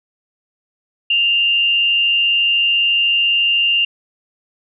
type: tone with frequency modulation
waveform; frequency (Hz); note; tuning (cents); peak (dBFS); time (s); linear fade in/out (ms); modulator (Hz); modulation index
sine; 2794; F7; 0; -12; 1.1-3.85; 5; 166; 0.29
effects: none